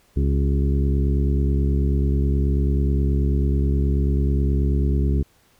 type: harmonic tone with a mistuned harmonic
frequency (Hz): 69.3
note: C#2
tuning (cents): 0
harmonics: 1 / 2 / 3 / 4 / 5 / 6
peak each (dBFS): -18 / -24 / -28 / -30 / -32 / -34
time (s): 0.16-5.23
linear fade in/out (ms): 10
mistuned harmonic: 5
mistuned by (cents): +43
effects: pink hiss -59 dBFS RMS until 5.59 s